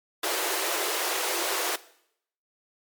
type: high-pass noise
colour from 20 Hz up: pink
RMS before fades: -28 dBFS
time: 0.23-1.76 s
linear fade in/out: 5 ms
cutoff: 330 Hz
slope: 96 dB/octave
effects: noise-tail reverb RT60 0.7 s tail -18 dB re dry + MP3 96 kbps